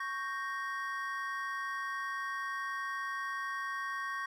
triangle chord, G diminished, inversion second, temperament equal, 1108.7 / 1568 / 1864.7 Hz, Db6 / G6 / Bb6, 0 / 0 / 0 cents, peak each -36 / -40 / -38 dBFS, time 0-4.26 s, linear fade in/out 5 ms, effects none

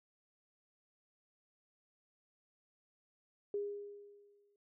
sine tone with exponential decay, 407.8 Hz, G#4, 32 cents flat, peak -33 dBFS, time 3.54-4.56 s, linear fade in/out 2 ms, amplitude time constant 220 ms, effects none

